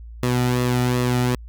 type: tone with flanger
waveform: sawtooth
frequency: 124.1 Hz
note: B2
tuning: 9 cents sharp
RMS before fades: -20 dBFS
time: 0.23-1.35 s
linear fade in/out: 0 ms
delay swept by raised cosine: 1.3 to 1.89 ms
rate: 2.6 Hz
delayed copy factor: -0.55
effects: added 57 Hz sine -35 dBFS peak until 1.48 s